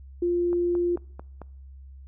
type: tone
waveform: sine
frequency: 349.2 Hz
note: F4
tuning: in tune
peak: -21 dBFS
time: 0.22-0.96 s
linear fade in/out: 5 ms
type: click train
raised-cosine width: 1 ms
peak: -25 dBFS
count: 5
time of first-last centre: 0.53-1.417 s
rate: 4.51 Hz
effects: noise-tail reverb RT60 0.7 s tail -25 dB re dry + added 67 Hz sine -42 dBFS peak until 2.07 s